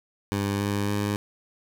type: tone with pitch steps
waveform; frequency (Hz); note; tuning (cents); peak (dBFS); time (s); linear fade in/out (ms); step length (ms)
15% pulse; 100.3 / 101.47 / 102.64; G2 / G#2 / G#2; +40 / -40 / -20; -18; 0.32-1.16; 0; 280
effects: none